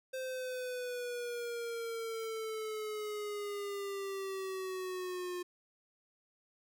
square exponential sweep, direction down, 522 to 355.8 Hz, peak -38 dBFS, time 0.13-5.43 s, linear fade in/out 10 ms, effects none

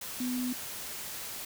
sine tone in noise, 250 Hz, B3, 21 cents sharp, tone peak -30 dBFS, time 0.2-0.53 s, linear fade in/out 5 ms, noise white, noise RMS -40 dBFS, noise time 0.01-1.45 s, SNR +7 dB, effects none

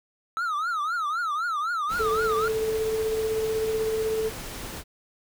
triangle tone with vibrato, 1293 Hz, E6, 34 cents flat, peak -23 dBFS, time 0.37-2.48 s, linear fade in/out 0 ms, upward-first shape triangle, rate 3.9 Hz, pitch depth 210 cents each way
pink noise, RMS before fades -37 dBFS, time 1.88-4.84 s, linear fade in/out 50 ms
sine tone with tremolo, 440 Hz, A4, in tune, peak -22 dBFS, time 1.99-4.3 s, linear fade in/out 20 ms, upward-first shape triangle, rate 16 Hz, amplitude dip 35%
effects none

